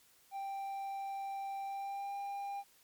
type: tone with pitch glide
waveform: triangle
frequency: 786 to 799.7 Hz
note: G5 to G5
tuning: +4 to +34 cents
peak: -36 dBFS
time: 0.31-2.64 s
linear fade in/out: 50 ms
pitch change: +30 cents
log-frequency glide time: 1.67-2.14 s
effects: white hiss -66 dBFS RMS until 2.83 s + MP3 96 kbps